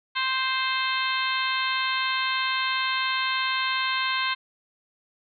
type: harmonic tone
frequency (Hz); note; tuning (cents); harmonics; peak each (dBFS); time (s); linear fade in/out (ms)
523; C5; -1; 2 / 3 / 4 / 5 / 6 / 7 / 8; -28 / -30 / -31 / -32 / -33 / -33 / -34; 0.15-4.35; 20
effects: none